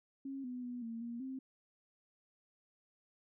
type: tone with pitch steps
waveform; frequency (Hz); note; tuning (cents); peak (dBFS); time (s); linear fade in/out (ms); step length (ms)
sine; 271.7 / 249.2 / 245.1 / 229 / 235.7 / 263.3; C#4 / B3 / B3 / A#3 / A#3 / C4; -35 / +16 / -13 / -31 / +19 / +11; -40; 0.25-1.39; 5; 190
effects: none